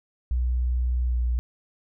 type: tone with pitch glide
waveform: sine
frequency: 61.6 to 60.37 Hz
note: B1 to B1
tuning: -4 to -39 cents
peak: -21 dBFS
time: 0.31-1.39 s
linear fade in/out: 0 ms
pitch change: -35 cents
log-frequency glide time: 1.08-1.16 s
effects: none